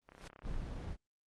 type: noise with exponential growth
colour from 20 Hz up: pink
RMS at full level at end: -44 dBFS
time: 0.02-0.28 s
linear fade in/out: 5 ms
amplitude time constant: 55 ms
type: click train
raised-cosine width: 0.5 ms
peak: -38 dBFS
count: 16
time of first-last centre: 0.09-0.542 s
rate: 33.2 Hz
type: noise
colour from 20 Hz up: brown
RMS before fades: -40 dBFS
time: 0.42-0.97 s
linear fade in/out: 50 ms
effects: low-pass 7000 Hz 12 dB/octave + Opus 24 kbps